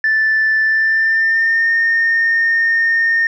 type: tone with pitch glide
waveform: sine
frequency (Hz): 1760 to 1829.4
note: A6 to A#6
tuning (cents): 0 to -33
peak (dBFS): -10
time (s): 0.04-3.27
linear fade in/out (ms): 2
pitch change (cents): +67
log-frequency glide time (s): 0.63-1.71
effects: tanh soft clip ceiling -8 dBFS